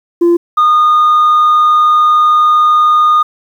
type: tone pair in turn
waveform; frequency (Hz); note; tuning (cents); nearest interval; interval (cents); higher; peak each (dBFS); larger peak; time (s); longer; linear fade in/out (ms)
sine; 343.9 / 1225.5; F4 / D#6; -27 / -27; octave + minor seventh; 2200; second; -3; neither; 0.21-0.37 / 0.57-3.23; second; 10
effects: tanh soft clip ceiling -4 dBFS + 7-bit